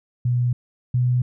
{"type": "tone pair in turn", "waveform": "sine", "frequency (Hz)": [122.6, 124.24], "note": ["B2", "B2"], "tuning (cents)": [-12, 11], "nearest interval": "unison", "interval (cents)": 23, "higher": "second", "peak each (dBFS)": [-17, -16], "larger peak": "second", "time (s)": [[0.25, 0.53], [0.94, 1.22]], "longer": "neither", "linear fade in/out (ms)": 5, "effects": []}